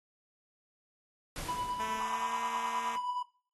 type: noise with exponential decay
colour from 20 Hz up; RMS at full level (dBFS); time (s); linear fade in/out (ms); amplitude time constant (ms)
pink; -39; 1.36-2.79; 1; 310
type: tone with tremolo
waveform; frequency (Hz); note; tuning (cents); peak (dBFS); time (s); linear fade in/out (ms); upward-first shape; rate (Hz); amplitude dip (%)
triangle; 987.8; B5; 0; -30; 1.48-3.23; 10; sine; 9.5; 45
type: tone with pitch glide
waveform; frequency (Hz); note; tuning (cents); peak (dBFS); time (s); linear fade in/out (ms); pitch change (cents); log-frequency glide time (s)
5% pulse; 220 to 230.8; A3 to A#3; 0 to -17; -29; 1.8-2.96; 0; +83; 1.98-2.34
effects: noise-tail reverb RT60 0.4 s tail -18 dB re dry + AAC 32 kbps